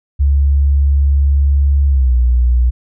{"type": "tone with pitch glide", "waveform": "sine", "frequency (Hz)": [70.1, 61.03], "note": ["C#2", "B1"], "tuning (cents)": [20, -20], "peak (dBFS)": -8, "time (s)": [0.19, 2.71], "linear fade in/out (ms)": 20, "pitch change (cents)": -240, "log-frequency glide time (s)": [1.88, 2.15], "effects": []}